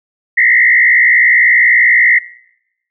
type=tone with frequency modulation; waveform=sine; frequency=1975.5 Hz; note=B6; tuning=in tune; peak=-6 dBFS; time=0.37-2.19 s; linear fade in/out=10 ms; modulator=60.3 Hz; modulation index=2.2; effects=noise-tail reverb RT60 0.8 s tail -21 dB re dry